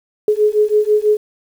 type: beating tone pair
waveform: sine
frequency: 420 / 426.1 Hz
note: G#4 / G#4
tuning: +19 / +44 cents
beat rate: 6.1 Hz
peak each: -14 dBFS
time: 0.28-1.17 s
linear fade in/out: 2 ms
effects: 7-bit